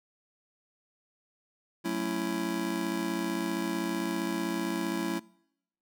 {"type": "chord", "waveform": "square", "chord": "F# minor seventh", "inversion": "none", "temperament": "just", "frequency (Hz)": [185, 222, 277.5, 333], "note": ["F#3", "A3", "C#4", "E4"], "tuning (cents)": [0, 16, 2, 18], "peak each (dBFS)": [-37, -38, -38, -33], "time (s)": [1.84, 5.2], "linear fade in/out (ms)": 20, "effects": ["noise-tail reverb RT60 0.8 s tail -24 dB re dry"]}